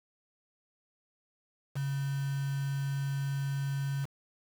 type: tone with quantisation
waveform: sine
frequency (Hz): 138.59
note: C#3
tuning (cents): 0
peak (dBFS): -30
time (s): 1.75-4.06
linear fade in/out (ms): 20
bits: 7
effects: none